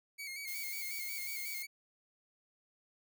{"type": "tone with vibrato", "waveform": "sawtooth", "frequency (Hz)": 2203, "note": "C#7", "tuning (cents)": -11, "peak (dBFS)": -38, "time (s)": [0.18, 1.67], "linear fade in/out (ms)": 20, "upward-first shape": "square", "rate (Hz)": 5.5, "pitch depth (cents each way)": 50}
{"type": "noise", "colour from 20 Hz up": "violet", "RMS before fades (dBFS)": -43, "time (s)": [0.47, 1.63], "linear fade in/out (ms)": 10}
{"effects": []}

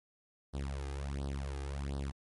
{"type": "tone with flanger", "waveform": "sawtooth", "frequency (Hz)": 69.3, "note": "C#2", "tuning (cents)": 0, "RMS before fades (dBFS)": -38, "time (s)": [0.53, 2.12], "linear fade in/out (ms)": 20, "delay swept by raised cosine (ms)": [0.21, 2.51], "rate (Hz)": 1.4, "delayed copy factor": 0.9, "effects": ["MP3 48 kbps"]}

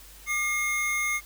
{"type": "tone pair together", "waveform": "square", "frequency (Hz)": [1203, 2144], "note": ["D6", "C7"], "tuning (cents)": [41, 42], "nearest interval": "minor seventh", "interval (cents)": 1001, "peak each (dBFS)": [-35, -26], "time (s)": [0.26, 1.21], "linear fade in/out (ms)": 50, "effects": ["added 48 Hz sine -50 dBFS peak until 1.25 s", "white hiss -50 dBFS RMS until 1.25 s"]}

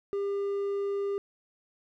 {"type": "tone with hard clipping", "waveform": "sine", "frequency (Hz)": 400, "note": "G4", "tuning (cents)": 35, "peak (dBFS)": -29, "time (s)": [0.13, 1.18], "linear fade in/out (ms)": 0, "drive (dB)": 3, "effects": []}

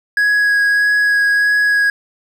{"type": "tone with vibrato", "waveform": "triangle", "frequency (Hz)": 1662, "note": "G#6", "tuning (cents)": 1, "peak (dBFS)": -9, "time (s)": [0.17, 1.9], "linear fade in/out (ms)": 2, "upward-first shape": "sine", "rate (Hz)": 1.6, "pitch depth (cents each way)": 10, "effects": []}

